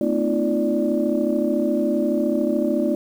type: tone cluster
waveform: sine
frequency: 222.5 / 255.8 / 307.4 / 341.5 / 587 Hz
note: A3 / C4 / D#4 / F4 / D5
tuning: +20 / -39 / -21 / -39 / -1 cents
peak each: -24 dBFS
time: 0.01-2.95 s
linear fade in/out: 2 ms
effects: tanh soft clip ceiling -8 dBFS + 8-bit